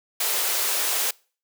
white high-pass noise, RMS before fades -24 dBFS, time 0.2-1.11 s, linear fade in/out 5 ms, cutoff 350 Hz, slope 48 dB/octave, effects noise-tail reverb RT60 0.4 s tail -25 dB re dry

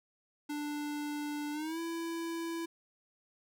square tone with pitch glide, 294.8 to 332.8 Hz, D4 to E4, +7 to +17 cents, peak -36 dBFS, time 0.49-2.66 s, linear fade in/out 10 ms, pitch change +210 cents, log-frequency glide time 1.52-1.79 s, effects none

